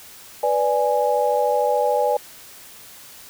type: chord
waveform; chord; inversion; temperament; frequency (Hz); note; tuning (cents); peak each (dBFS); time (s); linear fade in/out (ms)
sine; G# diminished; first; equal; 493.9 / 587.3 / 830.6; B4 / D5 / G#5; 0 / 0 / 0; -21; 0.43-2.17; 5
effects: white hiss -43 dBFS RMS until 3.29 s